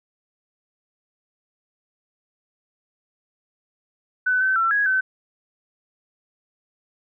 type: tone with pitch steps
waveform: sine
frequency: 1503 / 1533 / 1346 / 1659 / 1528 Hz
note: F#6 / G6 / E6 / G#6 / G6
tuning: +27 / -39 / +36 / -2 / -45 cents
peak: -17 dBFS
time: 4.26-5.01 s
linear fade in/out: 10 ms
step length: 150 ms
effects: none